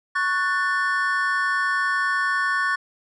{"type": "chord", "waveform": "triangle", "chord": "F# minor", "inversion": "second", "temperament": "just", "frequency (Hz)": [1110, 1480, 1776], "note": ["C#6", "F#6", "A6"], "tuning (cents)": [2, 0, 16], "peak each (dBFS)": [-23, -23, -22], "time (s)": [0.15, 2.76], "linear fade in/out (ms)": 10, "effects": ["resampled to 24000 Hz"]}